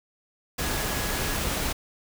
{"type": "tone in noise", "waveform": "sine", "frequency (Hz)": 1671, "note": "G#6", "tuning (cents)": 10, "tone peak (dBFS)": -39, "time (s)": [0.58, 1.38], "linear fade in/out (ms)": 10, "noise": "pink", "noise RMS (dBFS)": -28, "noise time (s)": [0.58, 1.73], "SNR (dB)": -14, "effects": []}